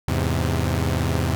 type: chord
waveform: sawtooth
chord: E augmented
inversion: none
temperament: equal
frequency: 82.41 / 103.83 / 130.81 Hz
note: E2 / G#2 / B#2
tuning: 0 / 0 / 0 cents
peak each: -19 / -22 / -21 dBFS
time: 0.08-1.35 s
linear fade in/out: 0 ms
effects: none